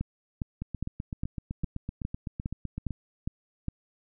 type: two click trains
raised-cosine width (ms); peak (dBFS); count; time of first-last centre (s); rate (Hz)
5; -18 / -21; 10 / 19; 0.01-3.683 / 0.62-2.907; 2.45 / 7.87
effects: none